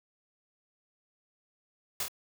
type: noise with echo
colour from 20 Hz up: white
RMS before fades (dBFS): -32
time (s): 2-2.03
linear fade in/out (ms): 2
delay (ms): 26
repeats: 2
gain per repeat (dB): -4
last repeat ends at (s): 2.082
effects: none